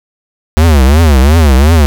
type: tone with vibrato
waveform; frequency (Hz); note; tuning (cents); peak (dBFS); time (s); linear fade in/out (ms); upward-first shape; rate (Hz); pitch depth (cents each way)
square; 73.42; D2; 0; -4; 0.57-1.86; 0; triangle; 2.8; 270
effects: none